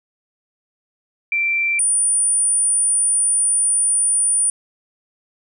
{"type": "tone pair in turn", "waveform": "sine", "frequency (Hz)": [2349, 9396], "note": ["D7", "D9"], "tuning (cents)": [0, 0], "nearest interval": "2 octaves", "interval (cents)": 2400, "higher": "second", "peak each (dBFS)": [-16, -14], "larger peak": "second", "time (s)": [[1.32, 1.79], [1.79, 4.5]], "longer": "second", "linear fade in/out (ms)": 2, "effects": []}